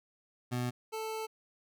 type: tone pair in turn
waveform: 25% pulse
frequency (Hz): 123.5 / 440.1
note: B2 / A4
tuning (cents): 0 / 0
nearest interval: octave + minor seventh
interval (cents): 2200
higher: second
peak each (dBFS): -28 / -32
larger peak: first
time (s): 0.51-0.71 / 0.92-1.27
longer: second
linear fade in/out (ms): 20
effects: none